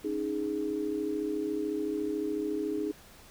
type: chord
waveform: sine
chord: C# suspended second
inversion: none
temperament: equal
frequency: 277.2 / 311.1 / 415.3 Hz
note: C#4 / D#4 / G#4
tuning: 0 / 0 / 0 cents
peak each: -38 / -32 / -33 dBFS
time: 0.04-2.92 s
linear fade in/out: 10 ms
effects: pink hiss -54 dBFS RMS until 3.3 s